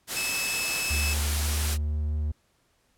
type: noise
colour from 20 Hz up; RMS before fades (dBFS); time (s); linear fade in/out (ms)
white; -30; 0.07-1.78; 50
type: tone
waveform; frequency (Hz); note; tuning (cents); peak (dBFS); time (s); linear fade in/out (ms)
sawtooth; 2602; E7; -23; -25; 0.16-1.14; 10
type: tone with pitch glide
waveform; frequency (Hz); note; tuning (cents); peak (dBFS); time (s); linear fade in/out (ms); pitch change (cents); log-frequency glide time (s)
triangle; 73.9 to 75.45; D2 to D2; +11 to +47; -23; 0.9-2.32; 10; +36; 1.21-2.03
effects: pink hiss -68 dBFS RMS until 2.97 s + low-pass 12000 Hz 12 dB/octave